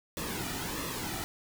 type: noise with flanger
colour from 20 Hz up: pink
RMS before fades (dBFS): -36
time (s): 0.17-1.24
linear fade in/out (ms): 0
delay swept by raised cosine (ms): 1.3 to 1.88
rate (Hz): 1.5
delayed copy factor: -0.6
effects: none